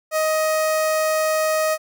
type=tone with notch filter; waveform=sawtooth; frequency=627 Hz; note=D#5; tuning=13 cents sharp; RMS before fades=-20 dBFS; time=0.11-1.78 s; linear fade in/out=50 ms; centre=3400 Hz; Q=1.7; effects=none